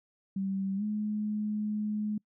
sine tone with pitch glide, 193.8 to 211.3 Hz, G3 to G#3, -20 to +30 cents, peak -29 dBFS, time 0.36-2.18 s, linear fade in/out 5 ms, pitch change +150 cents, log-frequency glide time 0.76-0.83 s, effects noise-tail reverb RT60 0.1 s tail -26 dB re dry

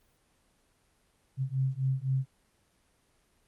sine beating tone pair, 130.81 / 134.71 Hz, C3 / C#3, 0 / -49 cents, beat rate 3.9 Hz, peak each -30 dBFS, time 1.37-2.26 s, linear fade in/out 50 ms, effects pink hiss -69 dBFS RMS until 3.47 s + Opus 24 kbps

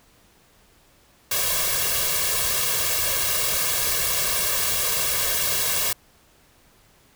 white noise with comb filter, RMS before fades -23 dBFS, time 1.31-5.93 s, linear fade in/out 5 ms, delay 1.8 ms, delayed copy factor +0.9, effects pink hiss -57 dBFS RMS until 7.15 s

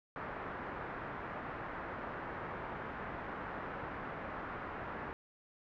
white low-pass noise, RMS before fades -43 dBFS, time 0.16-5.13 s, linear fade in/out 0 ms, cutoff 1600 Hz, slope 24 dB/octave, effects none

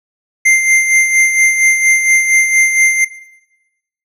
square tone with tremolo, 2093 Hz, C7, in tune, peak -6 dBFS, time 0.45-3.05 s, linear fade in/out 10 ms, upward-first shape sine, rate 4.3 Hz, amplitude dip 50%, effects noise-tail reverb RT60 1.0 s tail -18 dB re dry + low-pass 11000 Hz 12 dB/octave

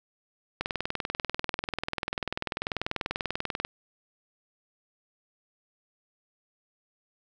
click train, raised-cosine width 0.3 ms, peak -13 dBFS, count 63, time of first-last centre 0.61-3.649 s, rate 20.4 Hz, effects none

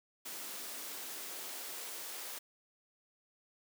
white noise with high-pass filter sweep, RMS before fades -44 dBFS, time 0.25-2.39 s, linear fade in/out 10 ms, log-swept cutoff 260 to 410 Hz, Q 1.3, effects none

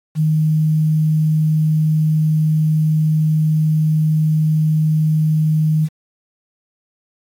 sine tone with quantisation, 155.56 Hz, D#3, in tune, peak -12 dBFS, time 0.15-5.89 s, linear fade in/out 50 ms, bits 7, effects AAC 64 kbps

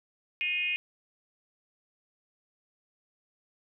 sine tone with frequency modulation, 2489 Hz, D#7, in tune, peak -27 dBFS, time 0.41-0.76 s, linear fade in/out 0 ms, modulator 346 Hz, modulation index 0.8, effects none

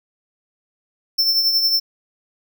square tone with tremolo, 5350 Hz, E8, 25 cents sharp, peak -13 dBFS, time 1.18-1.8 s, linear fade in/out 10 ms, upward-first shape triangle, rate 11 Hz, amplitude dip 55%, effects none

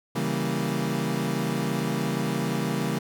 30% pulse chord, C# diminished seventh, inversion none, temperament equal, 138.59 / 164.81 / 196 / 233.1 Hz, C#3 / E3 / G3 / Bb3, 0 / 0 / 0 / 0 cents, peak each -28 dBFS, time 0.15-2.99 s, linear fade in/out 10 ms, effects none

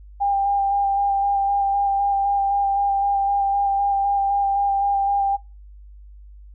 sine tone with vibrato, 797 Hz, G5, 28 cents sharp, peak -17 dBFS, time 0.2-5.37 s, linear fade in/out 20 ms, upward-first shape square, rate 3.9 Hz, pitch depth 13 cents each way, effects noise-tail reverb RT60 0.3 s tail -25 dB re dry + added 50 Hz sine -40 dBFS peak until 6.54 s

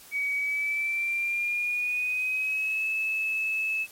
sine tone with pitch glide, 2265 to 2602 Hz, C#7 to E7, +37 to -23 cents, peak -25 dBFS, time 0.11-3.87 s, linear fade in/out 50 ms, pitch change +240 cents, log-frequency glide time 0.35-2.87 s, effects white hiss -50 dBFS RMS until 3.91 s + MP3 64 kbps

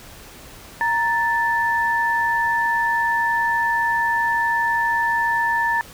sine tone pair together, 932.3 / 1760 Hz, A#5 / A6, 0 / 0 cents, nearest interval major seventh, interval 1100 cents, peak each -20 dBFS, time 0.81-5.81 s, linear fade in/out 0 ms, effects pink hiss -42 dBFS RMS until 5.93 s

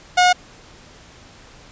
sawtooth tone, 723 Hz, F#5, 40 cents flat, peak -7 dBFS, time 0.17-0.33 s, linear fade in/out 10 ms, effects pink hiss -45 dBFS RMS until 1.71 s + resampled to 16000 Hz

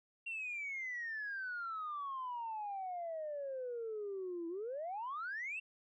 sine exponential two-way sweep, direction down then up, 2761 to 329.6 to 2761 Hz, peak -38 dBFS, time 0.26-5.6 s, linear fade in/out 10 ms, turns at 4.48 s, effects tanh soft clip ceiling -35 dBFS

